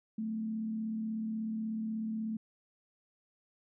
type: tone with frequency modulation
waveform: sine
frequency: 220 Hz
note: A3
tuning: in tune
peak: -33 dBFS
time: 0.18-2.37 s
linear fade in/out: 5 ms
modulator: 36.4 Hz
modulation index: 0.29
effects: none